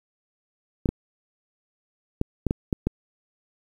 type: clicks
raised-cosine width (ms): 3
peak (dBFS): -9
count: 7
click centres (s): 0.858 / 0.89 / 2.214 / 2.467 / 2.509 / 2.728 / 2.87
effects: 8-bit